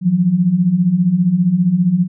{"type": "beating tone pair", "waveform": "sine", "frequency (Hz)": [166.7, 181.7], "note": ["E3", "F#3"], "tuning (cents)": [20, -31], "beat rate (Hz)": 15, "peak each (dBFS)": [-17, -12], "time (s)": [0.01, 2.08], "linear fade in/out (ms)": 50, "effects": []}